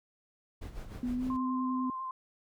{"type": "noise with tremolo", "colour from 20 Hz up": "brown", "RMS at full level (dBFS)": -40, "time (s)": [0.61, 1.37], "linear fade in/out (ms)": 10, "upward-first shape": "sine", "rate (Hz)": 6.6, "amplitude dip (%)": 65}
{"type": "tone with pitch glide", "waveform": "sine", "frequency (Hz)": [246.9, 255.9], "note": ["B3", "C4"], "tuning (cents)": [0, -38], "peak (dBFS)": -30, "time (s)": [1.03, 1.9], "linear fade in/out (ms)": 2, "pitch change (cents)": 62, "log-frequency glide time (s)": [1.16, 1.24]}
{"type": "tone with vibrato", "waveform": "sine", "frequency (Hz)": 1046.5, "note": "C6", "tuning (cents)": 0, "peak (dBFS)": -35, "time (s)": [1.3, 2.11], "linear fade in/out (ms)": 2, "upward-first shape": "square", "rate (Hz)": 10, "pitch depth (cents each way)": 16}
{"effects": []}